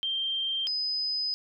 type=tone pair in turn; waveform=sine; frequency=3162 / 5019 Hz; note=G7 / D#8; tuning=+14 / +14 cents; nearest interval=minor sixth; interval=800 cents; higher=second; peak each=-27 dBFS; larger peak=neither; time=0.03-0.67 / 0.67-1.34 s; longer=second; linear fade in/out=0 ms; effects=none